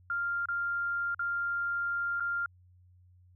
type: tone with dropouts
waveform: sine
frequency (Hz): 1396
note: F6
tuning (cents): -1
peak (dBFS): -29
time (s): 0.1-2.46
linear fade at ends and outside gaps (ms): 2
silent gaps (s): 0.457-0.486 / 1.146-1.193 / 2.199-2.205
effects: added 90 Hz sine -57 dBFS peak until 3.35 s